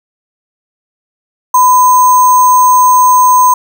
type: tone with sample-and-hold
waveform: sine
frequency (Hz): 1003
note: B5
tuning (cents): +26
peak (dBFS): -3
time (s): 1.54-3.54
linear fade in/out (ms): 5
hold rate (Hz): 7350
effects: none